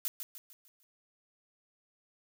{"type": "noise with echo", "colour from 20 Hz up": "blue", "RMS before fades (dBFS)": -33, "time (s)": [0.05, 0.08], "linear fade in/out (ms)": 0, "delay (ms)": 150, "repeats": 5, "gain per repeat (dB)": -7, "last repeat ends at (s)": 0.83, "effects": []}